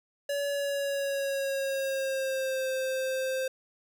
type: tone with pitch glide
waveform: square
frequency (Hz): 568 to 523.9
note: C#5 to C5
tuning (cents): +42 to +2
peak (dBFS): -29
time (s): 0.29-3.48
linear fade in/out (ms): 5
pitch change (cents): -140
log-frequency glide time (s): 0.48-2.68
effects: none

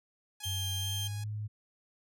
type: tone with vibrato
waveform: 5% pulse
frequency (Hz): 835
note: G#5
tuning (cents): +9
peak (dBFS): -34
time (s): 0.4-1.24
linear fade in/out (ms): 5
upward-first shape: sine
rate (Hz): 2.4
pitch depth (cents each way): 17
type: tone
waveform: sawtooth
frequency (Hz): 3178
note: G7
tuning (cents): +23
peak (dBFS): -32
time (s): 0.43-1.08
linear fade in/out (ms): 10
type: tone with pitch glide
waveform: sine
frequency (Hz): 95 to 106.02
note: F#2 to G#2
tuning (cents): +46 to +36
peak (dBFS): -34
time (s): 0.45-1.48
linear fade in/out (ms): 20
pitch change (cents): +190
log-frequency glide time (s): 0.77-1.25
effects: none

